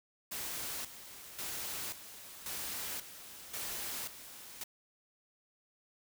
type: noise with tremolo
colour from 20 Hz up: white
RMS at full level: -40 dBFS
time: 0.31-4.64 s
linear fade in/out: 10 ms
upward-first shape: square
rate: 0.93 Hz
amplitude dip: 70%
effects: none